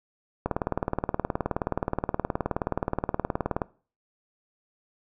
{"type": "click train", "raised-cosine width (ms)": 1, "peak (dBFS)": -11, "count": 61, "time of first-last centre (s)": [0.46, 3.618], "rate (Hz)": 19, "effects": ["noise-tail reverb RT60 0.4 s tail -21 dB re dry"]}